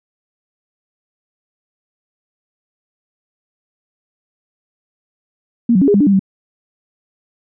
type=tone with pitch steps; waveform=sine; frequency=234.9 / 185.6 / 277.6 / 408.2 / 201.2 / 292.4 / 199 / 192.3 Hz; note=A#3 / F#3 / C#4 / G#4 / G3 / D4 / G3 / G3; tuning=+13 / +6 / +3 / -30 / +45 / -7 / +26 / -33 cents; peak=-8 dBFS; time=5.69-6.194 s; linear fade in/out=5 ms; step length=63 ms; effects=none